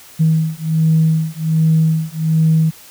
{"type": "beating tone pair", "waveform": "sine", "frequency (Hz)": [158.9, 160.2], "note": ["D#3", "E3"], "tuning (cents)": [37, -49], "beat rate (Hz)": 1.3, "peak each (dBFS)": -14, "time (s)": [0.19, 2.71], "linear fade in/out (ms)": 20, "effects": ["tanh soft clip ceiling -4 dBFS", "white hiss -41 dBFS RMS until 2.9 s"]}